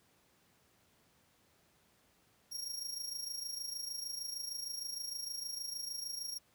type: tone with amplitude modulation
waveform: sawtooth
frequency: 5588 Hz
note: F8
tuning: in tune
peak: -34 dBFS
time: 2.51-6.39 s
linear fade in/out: 20 ms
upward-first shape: sine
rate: 26.5 Hz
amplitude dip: 65%
effects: pink hiss -70 dBFS RMS until 6.54 s + high-pass 80 Hz 12 dB/octave